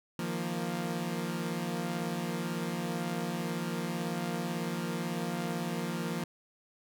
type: chord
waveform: sawtooth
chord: Eb suspended second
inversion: none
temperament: equal with one note detuned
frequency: 156.56 / 174.61 / 233.1 Hz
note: Eb3 / F3 / Bb3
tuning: +11 / 0 / 0 cents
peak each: -36 / -31 / -33 dBFS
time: 0.19-6.24 s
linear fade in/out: 2 ms
effects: none